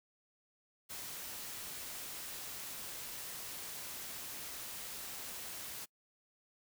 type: noise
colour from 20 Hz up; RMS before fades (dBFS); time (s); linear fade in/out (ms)
white; -45; 0.89-5.86; 20
effects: noise-tail reverb RT60 0.1 s tail -25 dB re dry